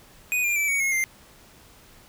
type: tone with pitch steps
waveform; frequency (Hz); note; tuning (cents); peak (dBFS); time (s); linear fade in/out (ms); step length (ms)
square; 2484 / 2401 / 2320 / 2243 / 2167 / 2095; D#7 / D7 / D7 / C#7 / C#7 / C7; -3 / +38 / -22 / +20 / -40 / +2; -22; 0.32-1.04; 0; 120
effects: pink hiss -52 dBFS RMS until 2.08 s